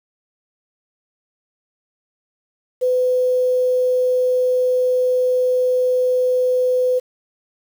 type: tone with quantisation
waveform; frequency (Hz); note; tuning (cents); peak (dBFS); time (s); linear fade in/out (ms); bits
sine; 504; B4; +35; -14; 2.81-7; 20; 7
effects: none